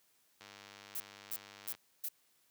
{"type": "click train", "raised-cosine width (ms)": 0.2, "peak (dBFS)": -34, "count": 135, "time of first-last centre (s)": [0.41, 1.75], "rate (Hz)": 100}
{"type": "noise bursts", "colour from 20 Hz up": "violet", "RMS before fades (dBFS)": -39, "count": 4, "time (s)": [0.95, 2.088], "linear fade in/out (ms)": 5, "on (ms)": 52, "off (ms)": 310}
{"effects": ["white hiss -72 dBFS RMS until 2.5 s", "high-pass 80 Hz 12 dB/octave"]}